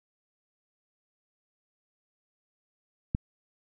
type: click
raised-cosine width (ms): 5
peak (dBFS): -14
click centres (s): 3.149
effects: none